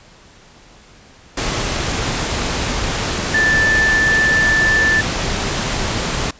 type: tone in noise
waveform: sine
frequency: 1760 Hz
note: A6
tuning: in tune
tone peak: -12 dBFS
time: 3.34-5.01 s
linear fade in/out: 5 ms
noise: pink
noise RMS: -20 dBFS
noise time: 1.37-6.31 s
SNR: +5 dB
effects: pink hiss -45 dBFS RMS until 6.39 s + resampled to 16000 Hz